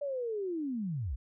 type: linear sweep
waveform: sine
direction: down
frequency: 585 to 49.61 Hz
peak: -32 dBFS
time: 0.01-1.16 s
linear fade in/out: 10 ms
effects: none